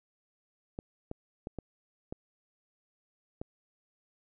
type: clicks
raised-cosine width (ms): 2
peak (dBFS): -24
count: 6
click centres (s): 0.789 / 1.114 / 1.471 / 1.587 / 2.125 / 3.415
effects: none